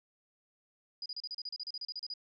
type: tone bursts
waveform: sine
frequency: 4916 Hz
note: D#8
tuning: 22 cents flat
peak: -37 dBFS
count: 16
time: 1.02-2.138 s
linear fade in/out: 2 ms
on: 38 ms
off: 34 ms
effects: none